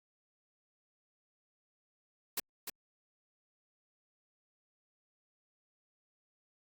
white noise with echo, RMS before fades -34 dBFS, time 2.37-2.4 s, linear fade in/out 5 ms, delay 300 ms, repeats 1, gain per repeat -6 dB, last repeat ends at 2.7 s, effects Opus 48 kbps

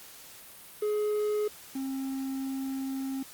triangle tone pair in turn, 421.2 / 267.6 Hz, G#4 / C4, +24 / +39 cents, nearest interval minor sixth, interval 785 cents, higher first, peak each -24 / -29 dBFS, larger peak first, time 0.82-1.48 / 1.75-3.23 s, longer second, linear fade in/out 5 ms, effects white hiss -49 dBFS RMS until 3.33 s + Opus 48 kbps

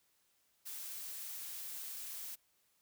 blue noise, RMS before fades -45 dBFS, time 0.65-2.36 s, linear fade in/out 20 ms, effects white hiss -75 dBFS RMS until 2.81 s

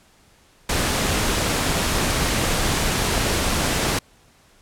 pink noise, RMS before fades -21 dBFS, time 0.69-3.99 s, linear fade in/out 5 ms, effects pink hiss -55 dBFS RMS until 4.61 s + low-pass 11000 Hz 12 dB/octave

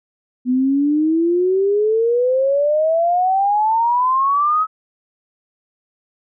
sine exponential sweep, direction up, 246.9 to 1289 Hz, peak -13 dBFS, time 0.45-4.67 s, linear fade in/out 50 ms, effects none

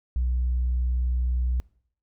sine tone, 61.74 Hz, B1, in tune, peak -20 dBFS, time 0.16-1.6 s, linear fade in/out 0 ms, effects noise-tail reverb RT60 0.6 s tail -24 dB re dry + tanh soft clip ceiling -19 dBFS

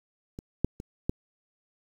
clicks, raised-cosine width 3 ms, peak -25 / -10 / -25 / -13 dBFS, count 4, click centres 0.389 / 0.646 / 0.801 / 1.095 s, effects 8-bit

